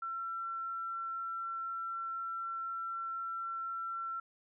sine tone, 1351 Hz, E6, 42 cents sharp, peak -36 dBFS, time 0.02-4.2 s, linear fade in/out 5 ms, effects none

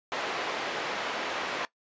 pink band-pass noise, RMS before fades -33 dBFS, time 0.12-1.65 s, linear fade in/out 0 ms, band 460 to 3200 Hz, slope 12 dB/octave, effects noise-tail reverb RT60 0.1 s tail -19 dB re dry + resampled to 16000 Hz

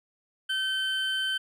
triangle tone pair together, 1540 / 3082 Hz, G6 / G7, -31 / -30 cents, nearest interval octave, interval 1201 cents, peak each -28 / -27 dBFS, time 0.49-1.38 s, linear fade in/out 10 ms, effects none

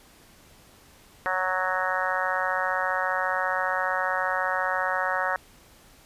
harmonic tone, 185.2 Hz, F#3, 2 cents sharp, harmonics 3 / 4 / 5 / 6 / 7 / 8 / 9 / 10, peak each -32 / -32 / -32 / -32 / -32 / -32 / -32 / -32 dBFS, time 1.26-5.36 s, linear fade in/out 0 ms, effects pink hiss -54 dBFS RMS until 6.05 s + resampled to 32000 Hz

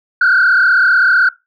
sine tone with frequency modulation, 1480 Hz, F#6, in tune, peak -6 dBFS, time 0.21-1.29 s, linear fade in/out 5 ms, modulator 35.7 Hz, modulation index 2.2, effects noise-tail reverb RT60 0.2 s tail -19 dB re dry + tanh soft clip ceiling -5 dBFS

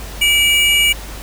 square tone pair together, 2314 / 2879 Hz, D7 / F#7, -26 / -48 cents, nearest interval major third, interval 378 cents, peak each -14 dBFS, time 0.21-0.93 s, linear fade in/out 10 ms, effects added 50 Hz sine -29 dBFS peak until 1.22 s + pink hiss -33 dBFS RMS until 1.22 s

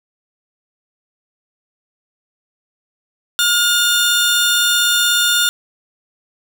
sawtooth tone pair together, 1423 / 3586 Hz, F6 / A7, +32 / +32 cents, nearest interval octave + major third, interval 1600 cents, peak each -12 dBFS, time 3.39-5.49 s, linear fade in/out 0 ms, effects none

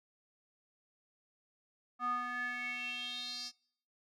square tone with band-pass filter sweep, 245.7 Hz, B3, 9 cents flat, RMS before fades -39 dBFS, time 1.99-3.52 s, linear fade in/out 50 ms, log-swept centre 1100 to 5200 Hz, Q 6.7, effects noise-tail reverb RT60 0.6 s tail -25 dB re dry

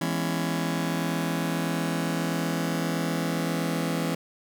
sawtooth chord, C# minor seventh, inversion first, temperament just, 166.31 / 207.9 / 249.5 / 277.2 Hz, E3 / G#3 / B3 / C#4, +16 / +2 / +18 / 0 cents, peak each -24 / -30 / -29 / -28 dBFS, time 0.01-4.15 s, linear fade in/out 5 ms, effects none

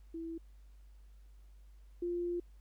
sine tone pair in turn, 329.6 / 348.7 Hz, E4 / F4, 0 / -3 cents, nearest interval minor second, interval 97 cents, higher second, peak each -39 / -33 dBFS, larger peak second, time 0.14-0.38 / 2.02-2.4 s, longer second, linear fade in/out 5 ms, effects added 50 Hz sine -54 dBFS peak until 2.6 s + pink hiss -75 dBFS RMS until 2.6 s

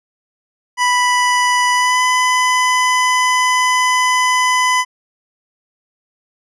25% pulse tone with pitch glide, 987.8 to 1005.6 Hz, B5 to B5, 0 to +31 cents, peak -8 dBFS, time 0.77-4.85 s, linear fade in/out 50 ms, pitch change +31 cents, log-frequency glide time 1.73-2.02 s, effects resampled to 22050 Hz

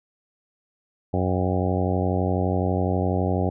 harmonic tone with a mistuned harmonic, 92 Hz, F#2, 9 cents flat, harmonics 1 / 2 / 3 / 4 / 5 / 6 / 7 / 8 / 9, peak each -24 / -27 / -29 / -30 / -31 / -32 / -32 / -33 / -34 dBFS, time 1.13-3.5 s, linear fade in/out 10 ms, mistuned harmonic 9, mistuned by -53 cents, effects none

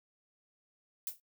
violet noise with exponential decay, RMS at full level -33 dBFS, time 1.07-1.2 s, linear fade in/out 1 ms, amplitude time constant 27 ms, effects noise-tail reverb RT60 0.1 s tail -22 dB re dry

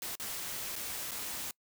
white noise with dropouts, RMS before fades -39 dBFS, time 0.02-1.51 s, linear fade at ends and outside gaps 1 ms, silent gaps 0.154-0.198 / 0.756-0.762 / 1.11-1.116 s, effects noise-tail reverb RT60 0.1 s tail -25 dB re dry

